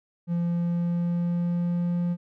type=tone with pitch glide; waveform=triangle; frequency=171.8 to 174.4 Hz; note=F3 to F3; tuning=-28 to -2 cents; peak=-21 dBFS; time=0.27-2.17 s; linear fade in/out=50 ms; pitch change=+26 cents; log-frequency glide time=0.43-1.99 s; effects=none

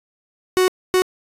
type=tone bursts at uneven times; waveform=45% pulse; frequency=370 Hz; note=F#4; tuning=in tune; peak=-13 dBFS; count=2; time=0.57-0.68 / 0.94-1.02 s; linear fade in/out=0 ms; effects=resampled to 32000 Hz

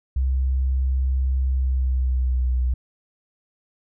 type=tone with pitch glide; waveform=sine; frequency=65.41 to 62.46 Hz; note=C2 to B1; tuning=0 to +20 cents; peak=-18 dBFS; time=0.16-2.74 s; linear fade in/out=5 ms; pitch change=-80 cents; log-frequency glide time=1.48-2.57 s; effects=none

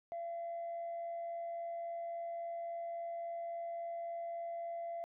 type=tone with amplitude modulation; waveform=sine; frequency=680 Hz; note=F5; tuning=46 cents flat; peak=-36 dBFS; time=0.12-5.04 s; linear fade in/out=0 ms; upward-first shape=sine; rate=83.6 Hz; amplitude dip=30%; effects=tanh soft clip ceiling -36 dBFS

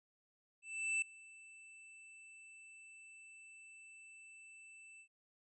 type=tone with ADSR envelope; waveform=square; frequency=2650 Hz; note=E7; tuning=9 cents sharp; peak=-33 dBFS; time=0.62-5.08 s; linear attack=400 ms; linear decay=3 ms; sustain=-23 dB; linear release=78 ms; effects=resampled to 24000 Hz

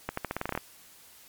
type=accelerating click train; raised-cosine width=0.5 ms; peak=-15 dBFS; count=11; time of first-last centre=0.09-0.576 s; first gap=84 ms; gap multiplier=0.87; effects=white hiss -54 dBFS RMS until 1.28 s + MP3 96 kbps

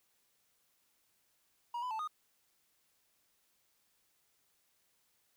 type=tone with pitch steps; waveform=triangle; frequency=954 / 1000 / 880 / 1234 Hz; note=A#5 / B5 / A5 / D#6; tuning=+40 / +21 / 0 / -15 cents; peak=-34 dBFS; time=1.74-2.076 s; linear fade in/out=5 ms; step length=84 ms; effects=white hiss -75 dBFS RMS until 5.36 s

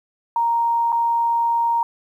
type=tone with dropouts; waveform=sine; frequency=932.3 Hz; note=A#5; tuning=in tune; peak=-16 dBFS; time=0.36-1.83 s; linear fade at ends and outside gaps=2 ms; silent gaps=0.921-0.926 s; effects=9-bit

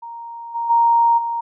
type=tone with level steps; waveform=sine; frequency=932.3 Hz; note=A#5; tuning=in tune; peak=-30 / -20 / -11 / -20 dBFS; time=0.02-1.41 s; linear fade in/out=10 ms; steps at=0.54 / 0.69 / 1.17 s; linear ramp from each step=20 ms; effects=none

